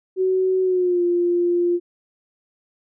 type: tone with pitch glide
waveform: sine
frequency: 374.5 to 349.4 Hz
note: F#4 to F4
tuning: +21 to +1 cents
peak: -16 dBFS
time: 0.16-1.8 s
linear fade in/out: 50 ms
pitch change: -120 cents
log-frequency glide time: 0.62-1.03 s
effects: none